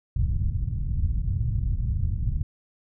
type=low-pass noise; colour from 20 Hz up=white; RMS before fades=-25 dBFS; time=0.16-2.43 s; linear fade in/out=5 ms; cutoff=110 Hz; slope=24 dB/octave; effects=none